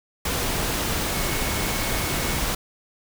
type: tone in noise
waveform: sine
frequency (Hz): 2199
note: C#7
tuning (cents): -14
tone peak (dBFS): -36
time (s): 1.13-2.39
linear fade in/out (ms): 5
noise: pink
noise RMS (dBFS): -25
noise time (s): 0.25-2.55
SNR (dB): -14
effects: none